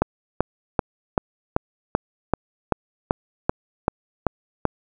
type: click train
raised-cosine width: 1 ms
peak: -3 dBFS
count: 13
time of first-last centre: 0.02-4.653 s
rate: 2.59 Hz
effects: none